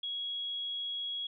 sine tone, 3322 Hz, G#7, in tune, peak -34 dBFS, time 0.03-1.27 s, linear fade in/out 5 ms, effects none

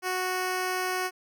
10% pulse tone, 368.7 Hz, F#4, 6 cents flat, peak -19 dBFS, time 0.02-1.11 s, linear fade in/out 50 ms, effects none

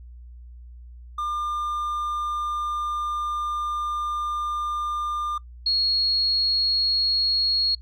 triangle / sine tone pair in turn, 1200 / 4310 Hz, D6 / C#8, +37 / -49 cents, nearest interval octave + minor seventh, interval 2214 cents, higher second, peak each -23 / -19 dBFS, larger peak second, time 1.18-5.38 / 5.66-7.75 s, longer first, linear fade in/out 5 ms, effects noise-tail reverb RT60 0.1 s tail -21 dB re dry + added 60 Hz sine -40 dBFS peak until 7.81 s

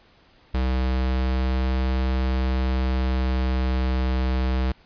square tone, 64.3 Hz, C2, 30 cents flat, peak -21 dBFS, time 0.54-4.72 s, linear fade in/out 5 ms, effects pink hiss -56 dBFS RMS until 4.85 s + resampled to 11025 Hz

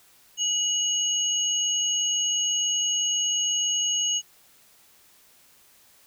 sine tone pair together, 2921 / 6574 Hz, F#7 / G#8, -23 / -19 cents, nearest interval octave + major second, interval 1404 cents, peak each -25 dBFS, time 0.37-4.22 s, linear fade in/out 50 ms, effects white hiss -57 dBFS RMS until 6.06 s

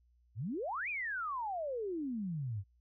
sine exponential two-way sweep, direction up then down, 91.9 to 2537 to 91.9 Hz, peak -35 dBFS, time 0.35-2.64 s, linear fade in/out 50 ms, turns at 0.89 s, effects added 60 Hz sine -66 dBFS peak until 2.8 s

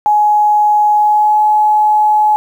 sine tone with pitch glide, 840 to 848.8 Hz, G#5 to G#5, +19 to +38 cents, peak -7 dBFS, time 0.06-2.36 s, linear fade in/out 0 ms, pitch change +19 cents, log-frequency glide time 0.96-1.4 s, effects 7-bit

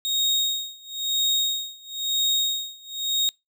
35% pulse tone with tremolo, 3735 Hz, A#7, 3 cents sharp, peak -17 dBFS, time 0.05-3.29 s, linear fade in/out 0 ms, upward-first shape sine, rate 1 Hz, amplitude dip 95%, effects noise-tail reverb RT60 0.2 s tail -26 dB re dry

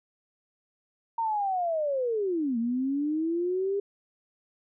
sine linear two-way sweep, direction down then up, 928 to 226 to 405.5 Hz, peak -25 dBFS, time 1.18-3.8 s, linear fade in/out 5 ms, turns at 2.58 s, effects none

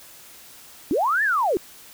sine linear two-way sweep, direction up then down, 246.6 to 1807 to 318.7 Hz, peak -18 dBFS, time 0.91-1.57 s, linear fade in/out 0 ms, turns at 1.23 s, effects white hiss -46 dBFS RMS until 1.93 s

